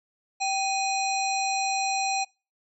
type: harmonic tone with a mistuned harmonic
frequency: 828 Hz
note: G#5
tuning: 5 cents flat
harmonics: 1 / 3 / 5 / 7 / 9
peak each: -26 / -31 / -33 / -34 / -36 dBFS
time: 0.4-2.25 s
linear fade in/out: 20 ms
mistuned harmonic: 1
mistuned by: -110 cents
effects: noise-tail reverb RT60 0.3 s tail -25 dB re dry